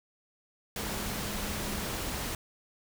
sine tone in noise, 207.7 Hz, G#3, in tune, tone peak -42 dBFS, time 0.8-1.85 s, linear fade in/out 2 ms, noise pink, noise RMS -35 dBFS, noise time 0.76-2.35 s, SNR -10 dB, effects none

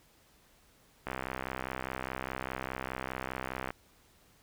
click train, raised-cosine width 0.5 ms, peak -20 dBFS, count 172, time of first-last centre 1.07-3.705 s, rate 64.9 Hz, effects pink hiss -64 dBFS RMS until 4.42 s

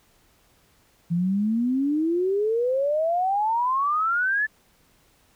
sine exponential sweep, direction up, 165.9 to 1760 Hz, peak -20 dBFS, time 1.1-4.47 s, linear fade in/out 20 ms, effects pink hiss -61 dBFS RMS until 5.35 s

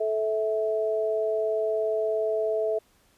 sine tone pair together, 435.7 / 652.8 Hz, A4 / E5, -17 / -17 cents, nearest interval perfect fifth, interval 700 cents, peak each -26 dBFS, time 0-2.79 s, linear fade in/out 10 ms, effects pink hiss -63 dBFS RMS until 3.17 s + resampled to 32000 Hz

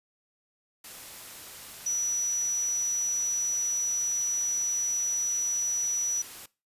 sine tone in noise, 5890 Hz, F#8, 9 cents flat, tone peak -26 dBFS, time 1.86-6.22 s, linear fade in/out 5 ms, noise white, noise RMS -44 dBFS, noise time 0.84-6.46 s, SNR +15 dB, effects noise-tail reverb RT60 0.3 s tail -21 dB re dry + resampled to 32000 Hz

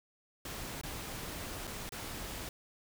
pink noise with dropouts, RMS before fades -42 dBFS, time 0.45-2.49 s, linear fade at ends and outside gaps 2 ms, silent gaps 0.813-0.834 / 1.671-1.675 / 1.892-1.921 s, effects none

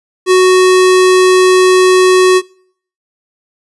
square tone, 370 Hz, F#4, in tune, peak -5 dBFS, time 0.26-2.42 s, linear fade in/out 50 ms, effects noise-tail reverb RT60 0.6 s tail -25 dB re dry + resampled to 24000 Hz

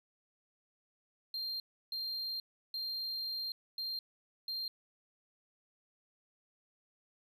triangle tone bursts at uneven times, 4186 Hz, C8, in tune, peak -35 dBFS, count 5, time 1.34-1.6 / 1.92-2.4 / 2.74-3.52 / 3.78-3.99 / 4.48-4.68 s, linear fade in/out 2 ms, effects none

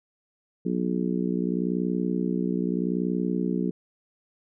harmonic tone, 60.8 Hz, B1, 26 cents flat, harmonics 3 / 4 / 5 / 6 / 7, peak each -27 / -29 / -31 / -33 / -34 dBFS, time 0.65-3.71 s, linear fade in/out 10 ms, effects none

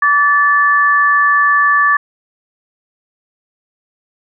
sine tone pair together, 1154.6 / 1747 Hz, D6 / A6, -30 / -13 cents, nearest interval perfect fifth, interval 717 cents, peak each -11 dBFS, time 0.02-1.97 s, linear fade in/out 5 ms, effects none

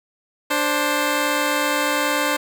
10% pulse tone pair together, 293.7 / 526.2 Hz, D4 / C5, 0 / +10 cents, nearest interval minor seventh, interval 1010 cents, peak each -13 dBFS, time 0.5-2.37 s, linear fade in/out 10 ms, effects none

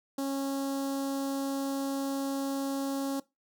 sawtooth tone with notch filter, 274.2 Hz, C#4, 19 cents flat, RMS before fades -32 dBFS, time 0.18-3.2 s, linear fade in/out 5 ms, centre 2200 Hz, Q 0.59, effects noise-tail reverb RT60 0.2 s tail -20 dB re dry

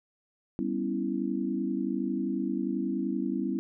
sine chord, C# half-diminished seventh, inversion second, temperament equal, 196 / 246.9 / 277.2 / 329.6 Hz, G3 / B3 / C#4 / E4, 0 / 0 / 0 / 0 cents, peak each -33 dBFS, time 0.59-3.59 s, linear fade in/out 0 ms, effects none

